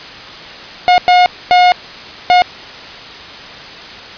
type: tone bursts at uneven times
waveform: 45% pulse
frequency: 720 Hz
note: F#5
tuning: 47 cents flat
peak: -5 dBFS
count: 4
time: 0.88-0.98 / 1.08-1.26 / 1.51-1.72 / 2.3-2.42 s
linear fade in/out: 0 ms
effects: white hiss -30 dBFS RMS until 4.17 s + resampled to 11025 Hz